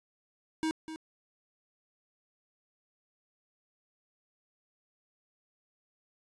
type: tone with echo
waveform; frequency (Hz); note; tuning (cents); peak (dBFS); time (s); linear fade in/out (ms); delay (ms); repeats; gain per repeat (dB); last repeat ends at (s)
square; 317.4; D#4; +35; -29; 0.63-0.71; 0; 250; 1; -11; 0.96
effects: resampled to 22050 Hz + 11-bit